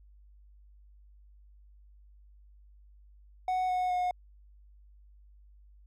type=tone with pitch steps; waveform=triangle; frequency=740 / 731.5 / 723.1 Hz; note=F#5 / F#5 / F#5; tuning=0 / -20 / -40 cents; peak=-25 dBFS; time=3.48-4.11 s; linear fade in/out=2 ms; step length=210 ms; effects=added 50 Hz sine -54 dBFS peak until 5.86 s